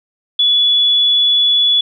sine tone, 3419 Hz, G#7, 50 cents sharp, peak -9 dBFS, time 0.39-1.81 s, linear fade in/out 5 ms, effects none

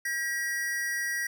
square tone pair together, 1609.5 / 1914 Hz, G6 / A#6, +45 / +45 cents, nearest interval minor third, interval 300 cents, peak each -37 / -30 dBFS, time 0.05-1.27 s, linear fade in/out 5 ms, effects 10-bit

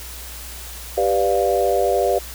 sine chord, G dominant seventh, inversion none, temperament equal, 392 / 493.9 / 587.3 / 698.5 Hz, G4 / B4 / D5 / F5, 0 / 0 / 0 / 0 cents, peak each -21 dBFS, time 0.97-2.19 s, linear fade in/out 10 ms, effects added 60 Hz sine -36 dBFS peak until 2.34 s + white hiss -36 dBFS RMS until 2.34 s

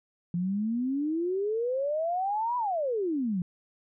sine exponential two-way sweep, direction up then down, 170 to 1000 to 170 Hz, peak -26 dBFS, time 0.34-3.42 s, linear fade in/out 2 ms, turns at 2.57 s, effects none

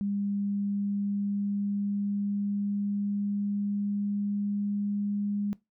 sine tone with pitch glide, 201.4 to 204.1 Hz, G3 to G#3, +47 to -30 cents, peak -27 dBFS, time 0.01-5.53 s, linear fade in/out 0 ms, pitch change +23 cents, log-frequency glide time 0.44-5.33 s, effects noise-tail reverb RT60 0.2 s tail -20 dB re dry

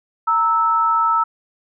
sine tone pair together, 924 / 1310.5 Hz, A#5 / E6, -16 / -11 cents, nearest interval tritone, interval 605 cents, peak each -19 / -15 dBFS, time 0.27-1.24 s, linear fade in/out 10 ms, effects none

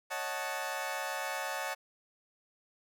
20% pulse chord, D# half-diminished seventh, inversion third, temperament equal, 554.4 / 622.3 / 740 / 880 Hz, C#5 / D#5 / F#5 / A5, 0 / 0 / 0 / 0 cents, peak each -36 / -37 / -35 / -34 dBFS, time 0.1-1.75 s, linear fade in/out 20 ms, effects none

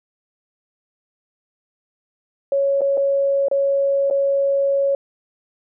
sine tone with dropouts, 554.4 Hz, C#5, in tune, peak -15 dBFS, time 2.52-4.95 s, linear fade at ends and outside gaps 2 ms, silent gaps 2.809-2.816 / 2.972-2.976 / 3.484-3.513 / 4.101-4.109 s, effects none

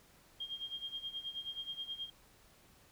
sine tone with tremolo, 3219 Hz, G7, 45 cents sharp, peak -37 dBFS, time 0.4-2.1 s, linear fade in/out 5 ms, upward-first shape sine, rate 9.4 Hz, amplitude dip 80%, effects pink hiss -64 dBFS RMS until 2.91 s

